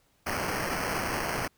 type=noise with sample-and-hold; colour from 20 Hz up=white; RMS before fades=-31 dBFS; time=0.26-1.48 s; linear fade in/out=10 ms; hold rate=3675 Hz; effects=pink hiss -68 dBFS RMS until 1.57 s